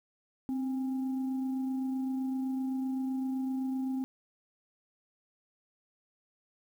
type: tone with frequency modulation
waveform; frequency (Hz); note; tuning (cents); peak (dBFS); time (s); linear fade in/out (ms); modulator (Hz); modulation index
sine; 261.6; C4; 0; -30; 0.49-4.04; 0; 551; 0.22
effects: 10-bit